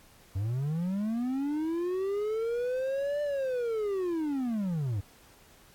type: linear two-way sweep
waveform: triangle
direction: up then down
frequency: 91.4 to 592 to 91.4 Hz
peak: -26 dBFS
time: 0.35-5.01 s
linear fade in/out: 10 ms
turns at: 3.22 s
effects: pink hiss -58 dBFS RMS until 5.74 s + AAC 64 kbps